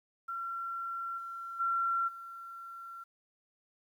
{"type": "tone with level steps", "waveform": "sine", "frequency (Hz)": 1363, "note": "F6", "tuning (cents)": -43, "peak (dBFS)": [-35, -39, -28, -43], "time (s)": [0.28, 3.04], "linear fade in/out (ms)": 10, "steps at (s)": [1.17, 1.59, 2.07], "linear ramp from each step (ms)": 20, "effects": ["11-bit"]}